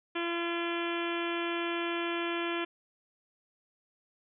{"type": "harmonic tone", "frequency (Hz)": 340.9, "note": "F4", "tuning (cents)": -42, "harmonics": [1, 2, 3, 4, 5, 6, 7, 8, 9, 10], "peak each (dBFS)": [-33, -41, -40, -41, -41, -46, -40, -44, -43, -47], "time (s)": [0.15, 2.65], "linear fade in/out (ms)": 10, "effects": []}